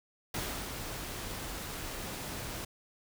pink noise with ADSR envelope, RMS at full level -35 dBFS, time 0.34-2.65 s, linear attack 4 ms, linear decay 310 ms, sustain -5 dB, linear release 6 ms, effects none

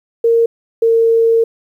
sine tone pair in turn, 461.8 / 456.5 Hz, A#4 / A#4, -16 / -36 cents, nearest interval unison, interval 20 cents, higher first, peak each -8 dBFS, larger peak neither, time 0.24-0.46 / 0.82-1.44 s, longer second, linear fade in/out 5 ms, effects 8-bit

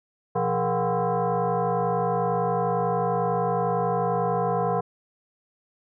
sine tone with frequency modulation, 123.47 Hz, B2, in tune, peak -21 dBFS, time 0.35-4.81 s, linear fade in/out 10 ms, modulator 298 Hz, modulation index 3, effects none

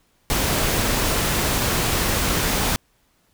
pink noise, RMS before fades -21 dBFS, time 0.3-2.76 s, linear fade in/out 0 ms, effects pink hiss -63 dBFS RMS until 3.33 s

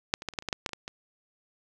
clicks, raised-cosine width 0.2 ms, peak -6 / -23 / -14 / -28 / -12 / -29 / -14 / -10 / -10 / -26 / -17 / -20 dBFS, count 12, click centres 0.139 / 0.221 / 0.287 / 0.337 / 0.388 / 0.424 / 0.487 / 0.528 / 0.662 / 0.692 / 0.733 / 0.879 s, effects none

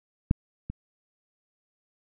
clicks, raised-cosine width 5 ms, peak -8 / -21 dBFS, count 2, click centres 0.311 / 0.7 s, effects none

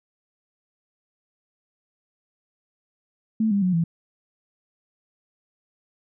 sine tone with pitch steps, 220 / 200.6 / 182.87 / 166.73 Hz, A3 / G3 / F#3 / E3, 0 / +40 / -20 / +20 cents, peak -18 dBFS, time 3.4-3.84 s, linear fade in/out 5 ms, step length 110 ms, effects none

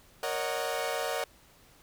sawtooth chord, D# minor seventh, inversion second, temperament equal with one note detuned, 466.2 / 554.4 / 613.3 / 740 Hz, A#4 / C#5 / D#5 / F#5, 0 / 0 / -25 / 0 cents, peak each -32 dBFS, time 0.23-1.24 s, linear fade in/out 2 ms, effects pink hiss -59 dBFS RMS until 1.82 s

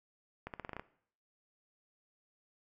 accelerating click train, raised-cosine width 0.5 ms, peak -26 dBFS, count 8, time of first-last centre 0.47-0.796 s, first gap 68 ms, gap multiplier 0.87, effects noise-tail reverb RT60 0.6 s tail -18 dB re dry

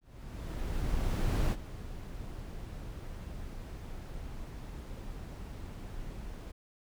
brown noise with ADSR envelope, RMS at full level -28 dBFS, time 0.01-6.52 s, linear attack 1500 ms, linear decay 48 ms, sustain -14 dB, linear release 12 ms, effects none

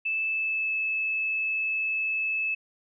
sine tone with pitch glide, 2629 to 2608 Hz, E7 to E7, -5 to -19 cents, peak -25 dBFS, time 0.05-2.55 s, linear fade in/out 10 ms, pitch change -14 cents, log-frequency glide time 0.26-0.76 s, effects none

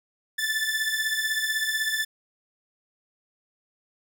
sawtooth beating tone pair, 1747 / 1763 Hz, A6 / A6, -13 / +3 cents, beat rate 16 Hz, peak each -24 dBFS, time 0.38-2.05 s, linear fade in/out 10 ms, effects none

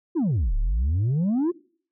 sine exponential two-way sweep, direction down then up, 370 to 32.86 to 370 Hz, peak -17 dBFS, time 0.15-1.52 s, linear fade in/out 20 ms, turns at 0.56 s, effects noise-tail reverb RT60 0.5 s tail -24 dB re dry + tanh soft clip ceiling -19 dBFS

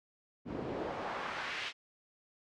pink noise with band-pass filter sweep, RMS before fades -39 dBFS, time 0.45-1.73 s, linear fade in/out 50 ms, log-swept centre 240 to 3100 Hz, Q 1.2, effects low-pass 5000 Hz 12 dB/octave

